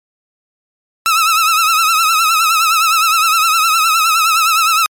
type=tone with vibrato; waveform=sawtooth; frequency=1304 Hz; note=E6; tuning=19 cents flat; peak=-6 dBFS; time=1.06-4.86 s; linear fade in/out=0 ms; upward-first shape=triangle; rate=9.7 Hz; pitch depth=92 cents each way; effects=MP3 64 kbps